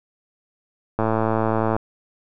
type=click train; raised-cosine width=1 ms; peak=-7 dBFS; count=87; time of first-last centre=0.99-1.765 s; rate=111 Hz; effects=none